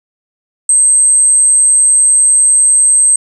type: tone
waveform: sine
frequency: 8290 Hz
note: C9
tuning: 17 cents flat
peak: -5 dBFS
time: 0.69-3.16 s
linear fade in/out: 2 ms
effects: none